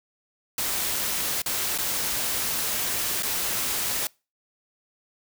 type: noise with dropouts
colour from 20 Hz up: white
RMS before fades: -27 dBFS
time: 0.58-4.07 s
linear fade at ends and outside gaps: 2 ms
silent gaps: 1.419-1.46 / 1.778-1.785 / 3.224-3.231 s
effects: noise-tail reverb RT60 0.3 s tail -25 dB re dry